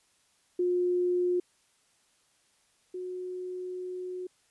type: tone pair in turn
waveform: sine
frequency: 357.3 / 365 Hz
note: F4 / F#4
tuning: +40 / -24 cents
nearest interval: unison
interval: 36 cents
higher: second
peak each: -24 / -34 dBFS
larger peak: first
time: 0.59-1.4 / 2.94-4.27 s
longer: second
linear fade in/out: 5 ms
effects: white hiss -68 dBFS RMS until 4.5 s + resampled to 24000 Hz